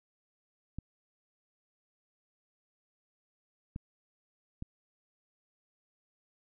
clicks, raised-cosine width 5 ms, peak -26 dBFS, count 3, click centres 0.786 / 3.761 / 4.624 s, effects none

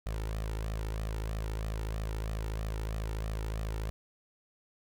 sawtooth tone with flanger, 53.9 Hz, A1, 35 cents flat, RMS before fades -35 dBFS, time 0.06-3.9 s, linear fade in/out 0 ms, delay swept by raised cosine 1.6 to 2.24 ms, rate 3.1 Hz, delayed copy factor +0.6, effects none

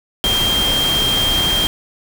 sine tone in noise, 3192 Hz, G7, 31 cents sharp, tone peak -15 dBFS, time 0.24-1.67 s, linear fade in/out 0 ms, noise pink, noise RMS -21 dBFS, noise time 0.24-1.67 s, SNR +3 dB, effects none

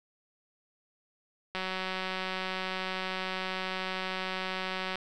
click train, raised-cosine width 0.3 ms, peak -18 dBFS, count 638, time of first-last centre 1.55-4.956 s, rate 187 Hz, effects none

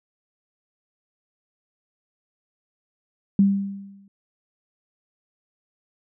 sine tone with exponential decay, 197.7 Hz, G3, 15 cents sharp, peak -11 dBFS, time 3.39-4.08 s, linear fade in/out 2 ms, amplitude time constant 150 ms, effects none

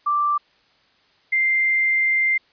sine tone pair in turn, 1174.7 / 2093 Hz, D6 / C7, 0 / 0 cents, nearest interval minor seventh, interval 1000 cents, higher second, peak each -17 / -16 dBFS, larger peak second, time 0.06-0.38 / 1.32-2.38 s, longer second, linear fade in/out 10 ms, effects white hiss -59 dBFS RMS until 2.52 s + resampled to 11025 Hz

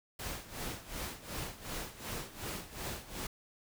pink noise with tremolo, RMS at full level -39 dBFS, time 0.19-3.27 s, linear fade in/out 5 ms, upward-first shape sine, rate 2.7 Hz, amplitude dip 80%, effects none

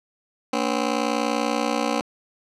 15% pulse ring-modulated tone, 260 Hz, C4, 11 cents flat, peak -12 dBFS, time 0.53-2.01 s, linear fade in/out 0 ms, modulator 30.2 Hz, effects low-pass 7000 Hz 12 dB/octave

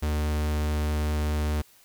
45% pulse tone, 75.4 Hz, D2, 46 cents sharp, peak -24 dBFS, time 0.02-1.62 s, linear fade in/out 10 ms, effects white hiss -57 dBFS RMS until 1.84 s

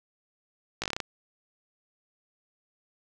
slowing click train, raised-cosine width 0.2 ms, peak -13 dBFS, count 8, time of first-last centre 0.82-1.002 s, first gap 17 ms, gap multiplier 1.14, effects none

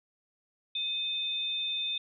sine tone pair together, 2538 / 3589 Hz, D#7 / A7, +34 / +34 cents, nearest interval tritone, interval 600 cents, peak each -40 / -30 dBFS, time 0.75-1.98 s, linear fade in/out 5 ms, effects none

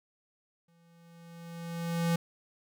square tone with exponential growth, 168.6 Hz, E3, 39 cents sharp, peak -25 dBFS, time 0.68-2.16 s, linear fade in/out 5 ms, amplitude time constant 320 ms, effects none

